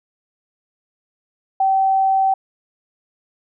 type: tone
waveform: sine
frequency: 771 Hz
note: G5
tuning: 29 cents flat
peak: -13 dBFS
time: 1.6-2.34 s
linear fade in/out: 5 ms
effects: none